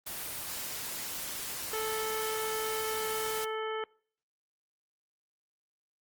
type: noise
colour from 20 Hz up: white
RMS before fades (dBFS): -38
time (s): 0.06-3.45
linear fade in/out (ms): 10
type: harmonic tone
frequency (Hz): 437.9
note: A4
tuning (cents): -8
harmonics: 1 / 2 / 3 / 4 / 5 / 7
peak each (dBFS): -34 / -41 / -39 / -45 / -46 / -46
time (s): 1.73-3.84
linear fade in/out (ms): 2
effects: noise-tail reverb RT60 0.5 s tail -24 dB re dry + Opus 24 kbps